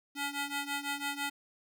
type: ring-modulated tone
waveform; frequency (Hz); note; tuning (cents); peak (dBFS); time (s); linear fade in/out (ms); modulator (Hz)
10% pulse; 566; C#5; +36; -23; 0.15-1.3; 10; 280
effects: none